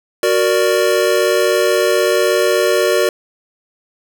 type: chord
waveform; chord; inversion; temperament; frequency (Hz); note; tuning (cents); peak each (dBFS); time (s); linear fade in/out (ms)
square; Gb augmented; none; equal; 370 / 466.2 / 587.3; Gb4 / Bb4 / D5; 0 / 0 / 0; -17; 0.23-3.09; 2
effects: none